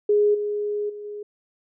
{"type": "tone with level steps", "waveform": "sine", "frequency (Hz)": 415.3, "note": "G#4", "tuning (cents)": 0, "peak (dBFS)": [-15, -23, -33, -31], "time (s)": [0.09, 1.23], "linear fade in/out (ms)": 5, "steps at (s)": [0.34, 0.89, 1.04], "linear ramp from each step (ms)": 10, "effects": []}